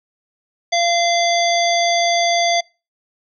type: harmonic tone with a mistuned harmonic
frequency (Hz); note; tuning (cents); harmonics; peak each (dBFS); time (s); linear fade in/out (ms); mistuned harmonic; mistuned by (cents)
688; F5; -26; 1 / 3 / 5 / 7 / 9; -16 / -21 / -23 / -24 / -26; 0.72-2.61; 10; 7; -40
effects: noise-tail reverb RT60 0.3 s tail -25 dB re dry